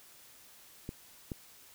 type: clicks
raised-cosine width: 3 ms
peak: -25 / -24 dBFS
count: 2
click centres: 0.891 / 1.318 s
effects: white hiss -57 dBFS RMS until 1.74 s